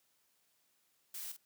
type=noise with echo; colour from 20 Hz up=blue; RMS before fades=-44 dBFS; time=1.14-1.32 s; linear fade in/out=5 ms; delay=47 ms; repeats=1; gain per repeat=-9 dB; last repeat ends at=1.367 s; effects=white hiss -75 dBFS RMS until 1.45 s + high-pass 100 Hz 12 dB/octave